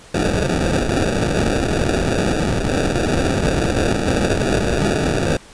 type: noise with sample-and-hold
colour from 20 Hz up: violet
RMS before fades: -18 dBFS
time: 0.14-5.37 s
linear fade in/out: 5 ms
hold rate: 1050 Hz
effects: pink hiss -43 dBFS RMS until 5.53 s + resampled to 22050 Hz